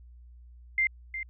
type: tone with echo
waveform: sine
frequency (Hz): 2093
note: C7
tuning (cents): 0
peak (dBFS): -22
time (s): 0.78-0.87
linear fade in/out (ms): 2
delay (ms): 360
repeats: 1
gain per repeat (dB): -10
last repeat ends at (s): 1.23
effects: added 60 Hz sine -48 dBFS peak until 1.29 s